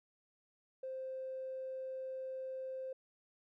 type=tone with tanh clipping; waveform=triangle; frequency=523.3 Hz; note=C5; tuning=in tune; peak=-40 dBFS; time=0.83-2.93 s; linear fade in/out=5 ms; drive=4 dB; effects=none